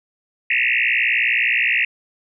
sine tone with frequency modulation, 2309 Hz, D7, 30 cents flat, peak -15 dBFS, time 0.5-1.85 s, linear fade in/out 5 ms, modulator 59.6 Hz, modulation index 7.6, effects none

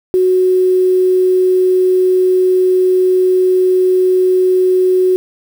sine tone with quantisation, 369.5 Hz, F#4, 2 cents flat, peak -8 dBFS, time 0.14-5.16 s, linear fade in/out 0 ms, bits 6, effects none

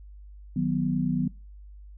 sine chord, B major, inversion first, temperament equal, 155.56 / 185 / 246.9 Hz, D#3 / F#3 / B3, 0 / 0 / 0 cents, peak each -28 / -27 / -27 dBFS, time 0.56-1.28 s, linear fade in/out 5 ms, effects noise-tail reverb RT60 0.3 s tail -23 dB re dry + added 50 Hz sine -43 dBFS peak until 1.97 s

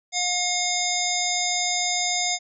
harmonic tone with a mistuned harmonic, 716 Hz, F5, 43 cents sharp, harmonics 1 / 3 / 5 / 7 / 9 / 10, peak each -29 / -29 / -29 / -29 / -29 / -29 dBFS, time 0.12-2.39 s, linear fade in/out 50 ms, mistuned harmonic 5, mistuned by +32 cents, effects none

